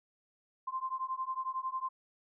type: beating tone pair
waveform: sine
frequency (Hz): 1040 / 1051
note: C6 / C6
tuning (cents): -11 / +7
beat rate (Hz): 11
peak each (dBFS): -37 / -37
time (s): 0.67-1.89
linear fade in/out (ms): 10
effects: none